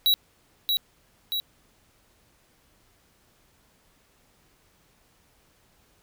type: tone with echo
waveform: square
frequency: 3889 Hz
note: B7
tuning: 27 cents flat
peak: -18 dBFS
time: 0.06-0.14 s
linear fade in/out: 0 ms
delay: 630 ms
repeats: 2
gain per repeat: -4 dB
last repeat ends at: 1.4 s
effects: pink hiss -63 dBFS RMS until 6.02 s